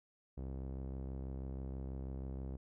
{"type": "tone with low-pass filter", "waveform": "sawtooth", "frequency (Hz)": 66.2, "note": "C2", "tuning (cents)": 21, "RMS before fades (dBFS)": -43, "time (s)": [0.37, 2.57], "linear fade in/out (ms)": 10, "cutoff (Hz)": 500, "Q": 0.81, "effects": []}